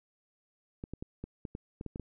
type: clicks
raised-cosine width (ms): 3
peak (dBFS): -26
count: 10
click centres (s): 0.839 / 0.936 / 1.025 / 1.24 / 1.452 / 1.551 / 1.811 / 1.863 / 1.959 / 1.997
effects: none